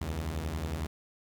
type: beating tone pair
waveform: sawtooth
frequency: 69.7 / 80.7 Hz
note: C#2 / E2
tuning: +10 / -36 cents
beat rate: 11 Hz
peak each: -33 / -30 dBFS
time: 0.01-0.87 s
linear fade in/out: 5 ms
effects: 10-bit